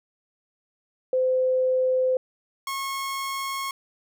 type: tone pair in turn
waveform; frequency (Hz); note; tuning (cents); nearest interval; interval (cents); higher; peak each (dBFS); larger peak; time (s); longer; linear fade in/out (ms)
sine / sawtooth; 514 / 1089.1; C5 / C#6; -31 / -31; octave + minor second; 1300; second; -19 / -24; first; 1.13-2.17 / 2.67-3.71; neither; 2
effects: none